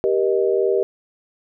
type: chord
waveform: sine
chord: Eb major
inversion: first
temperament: equal with one note detuned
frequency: 392 / 474.9 / 622.3 Hz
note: G4 / Bb4 / Eb5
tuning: 0 / +32 / 0 cents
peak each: -18 / -20 / -24 dBFS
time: 0.04-0.83 s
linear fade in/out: 0 ms
effects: none